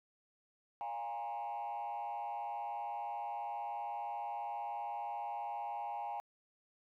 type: tone with frequency modulation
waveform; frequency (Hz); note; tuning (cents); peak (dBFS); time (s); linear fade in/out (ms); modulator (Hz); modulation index
sine; 819; G#5; -24; -36; 0.81-6.2; 0; 115; 1
effects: tanh soft clip ceiling -36 dBFS + 13-bit